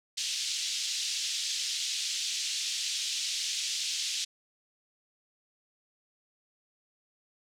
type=band-pass noise; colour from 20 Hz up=pink; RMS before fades=-33 dBFS; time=0.17-4.25 s; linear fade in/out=10 ms; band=3100 to 7100 Hz; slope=24 dB/octave; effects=none